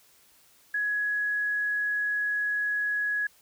sine tone, 1676 Hz, G#6, 15 cents sharp, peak -25 dBFS, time 0.74-3.27 s, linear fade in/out 5 ms, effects white hiss -60 dBFS RMS until 3.41 s

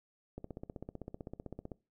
click train, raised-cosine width 2 ms, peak -29 dBFS, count 22, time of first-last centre 0.38-1.718 s, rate 15.7 Hz, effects noise-tail reverb RT60 0.3 s tail -22 dB re dry

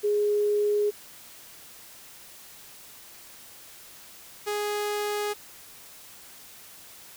sine / sawtooth tone pair in turn, 415.3 / 415.3 Hz, G#4 / G#4, 0 / 0 cents, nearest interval unison, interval 0 cents, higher neither, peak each -21 / -23 dBFS, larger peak first, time 0.03-0.91 / 4.46-5.34 s, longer neither, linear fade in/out 20 ms, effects white hiss -48 dBFS RMS until 7.16 s

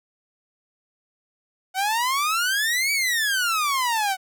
sawtooth exponential two-way sweep, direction up then down, 740 to 2300 to 740 Hz, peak -17 dBFS, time 1.74-4.17 s, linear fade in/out 50 ms, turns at 2.92 s, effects none

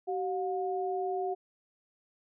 sine tone pair together, 380.9 / 718 Hz, G4 / F5, -50 / +48 cents, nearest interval major seventh, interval 1098 cents, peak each -32 / -33 dBFS, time 0.07-1.35 s, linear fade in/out 20 ms, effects none

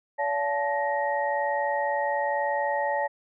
sine tone cluster, 572 / 693 / 869 / 1875 Hz, D5 / F5 / A5 / A#6, -46 / -14 / -22 / +10 cents, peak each -28 / -35 / -27 / -32 dBFS, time 0.18-3.08 s, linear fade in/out 20 ms, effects none

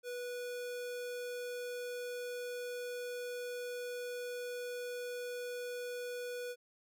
square tone, 490 Hz, B4, 14 cents flat, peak -40 dBFS, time 0.03-6.56 s, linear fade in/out 50 ms, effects none

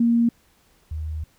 sine tone pair in turn, 233.9 / 77.83 Hz, A#3 / D#2, +6 / +1 cents, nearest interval octave + perfect fifth, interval 1905 cents, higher first, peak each -15 / -26 dBFS, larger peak first, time 0-0.29 / 0.91-1.24 s, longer second, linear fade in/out 5 ms, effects pink hiss -60 dBFS RMS until 1.38 s

